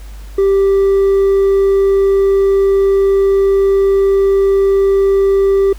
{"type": "tone with hard clipping", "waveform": "sine", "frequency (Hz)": 392, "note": "G4", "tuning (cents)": 0, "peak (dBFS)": -9, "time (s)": [0.38, 5.73], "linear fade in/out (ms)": 5, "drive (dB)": 2, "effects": ["added 50 Hz sine -28 dBFS peak until 5.78 s", "pink hiss -43 dBFS RMS until 5.78 s"]}